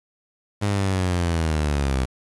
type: linear sweep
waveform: sawtooth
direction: down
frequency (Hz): 103.83 to 63.3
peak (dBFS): -16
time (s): 0.61-2.06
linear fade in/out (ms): 20
effects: resampled to 24000 Hz + 7-bit